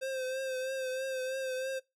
square tone with vibrato, 523 Hz, C5, 1 cent flat, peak -34 dBFS, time 0.01-1.8 s, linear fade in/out 20 ms, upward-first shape triangle, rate 3.1 Hz, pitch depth 42 cents each way, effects noise-tail reverb RT60 0.2 s tail -21 dB re dry + low-pass 12000 Hz 12 dB/octave

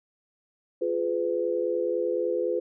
sine chord, F diminished, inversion none, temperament just, 349.2 / 419.1 / 502.9 Hz, F4 / Ab4 / Cb5, 0 / +16 / +31 cents, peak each -29 / -30 / -27 dBFS, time 0.81-2.6 s, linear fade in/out 10 ms, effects none

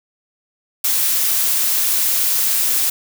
blue noise, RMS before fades -17 dBFS, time 0.84-2.9 s, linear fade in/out 5 ms, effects none

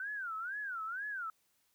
sine tone with vibrato, 1484 Hz, F#6, 5 cents sharp, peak -37 dBFS, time 0-1.3 s, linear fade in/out 2 ms, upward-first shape sine, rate 2.1 Hz, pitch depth 240 cents each way, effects white hiss -75 dBFS RMS until 1.74 s

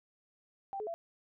sine tone with pitch steps, 785 / 425.7 / 673 Hz, G5 / G#4 / E5, +2 / +43 / +36 cents, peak -36 dBFS, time 0.73-0.94 s, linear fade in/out 0 ms, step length 70 ms, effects none

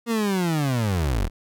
30% pulse linear sweep, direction down, 237.3 to 33.82 Hz, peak -18 dBFS, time 0.06-1.3 s, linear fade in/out 50 ms, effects none

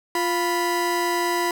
30% pulse tone pair together, 349.2 / 987.8 Hz, F4 / B5, 0 / 0 cents, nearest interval octave + tritone, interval 1800 cents, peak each -21 / -21 dBFS, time 0.15-1.51 s, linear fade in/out 2 ms, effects none

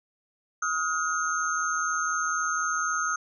sine tone cluster, 1265 / 1429 / 6340 Hz, D#6 / F6 / G8, +28 / +39 / +19 cents, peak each -28 / -29 / -32 dBFS, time 0.62-3.16 s, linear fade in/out 5 ms, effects none

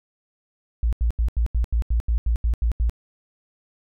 sine tone bursts, 57.5 Hz, A#1, 23 cents flat, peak -17 dBFS, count 12, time 0.83-2.896 s, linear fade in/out 0 ms, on 97 ms, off 82 ms, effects none

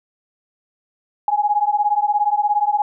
sine beating tone pair, 823 / 840 Hz, G#5 / G#5, -16 / +19 cents, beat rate 17 Hz, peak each -18 dBFS, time 1.28-2.82 s, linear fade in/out 2 ms, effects none

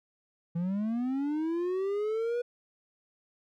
triangle linear sweep, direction up, 164.81 to 488.6 Hz, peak -26 dBFS, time 0.55-2.42 s, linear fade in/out 10 ms, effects none

